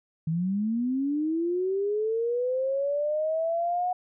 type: linear sweep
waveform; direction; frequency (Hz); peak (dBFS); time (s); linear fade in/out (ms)
sine; up; 155.4 to 732; -24; 0.27-3.93; 5
effects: none